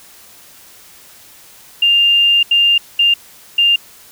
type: tone bursts at uneven times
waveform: sine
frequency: 2800 Hz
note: F7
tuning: 4 cents sharp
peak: -8 dBFS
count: 4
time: 1.82-2.43 / 2.51-2.78 / 2.99-3.14 / 3.58-3.76 s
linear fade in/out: 5 ms
effects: white hiss -42 dBFS RMS until 4.11 s